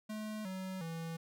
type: tone with pitch steps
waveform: square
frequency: 214.8 / 188.08 / 164.68 Hz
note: A3 / F#3 / E3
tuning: -41 / +29 / -1 cents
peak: -40 dBFS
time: 0.09-1.17 s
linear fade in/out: 10 ms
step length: 360 ms
effects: none